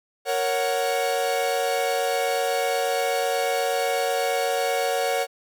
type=chord; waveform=45% pulse; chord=F# major; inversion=first; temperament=equal; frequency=466.2 / 554.4 / 740 Hz; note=A#4 / C#5 / F#5; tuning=0 / 0 / 0 cents; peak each=-27 / -26 / -26 dBFS; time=0.25-5.27 s; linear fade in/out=50 ms; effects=none